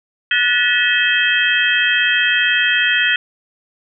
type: tone cluster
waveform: sine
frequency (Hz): 1471 / 1749 / 1924 / 2588 / 3178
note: F#6 / A6 / B6 / E7 / G7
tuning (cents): -11 / -11 / -46 / -32 / +23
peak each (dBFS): -19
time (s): 0.31-3.16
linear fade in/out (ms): 2
effects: none